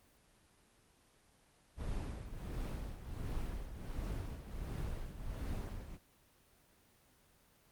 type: noise with tremolo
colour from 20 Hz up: brown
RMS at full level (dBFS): -38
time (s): 1.76-5.99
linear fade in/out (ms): 50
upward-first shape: triangle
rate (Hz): 1.4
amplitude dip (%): 70
effects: pink hiss -68 dBFS RMS until 7.71 s + Opus 24 kbps